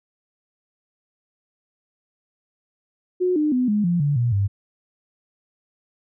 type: tone with pitch steps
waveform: sine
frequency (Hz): 363.8 / 302.4 / 251.4 / 208.9 / 173.69 / 144.37 / 120.01 / 99.76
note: F#4 / D#4 / B3 / G#3 / F3 / D3 / B2 / G2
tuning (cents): -29 / -49 / +31 / +10 / -9 / -29 / -49 / +31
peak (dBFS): -17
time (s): 3.2-4.48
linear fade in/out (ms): 20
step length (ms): 160
effects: none